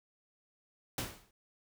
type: noise with exponential decay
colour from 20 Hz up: pink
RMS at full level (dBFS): -33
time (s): 0.98-1.31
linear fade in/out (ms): 2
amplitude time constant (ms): 70
effects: none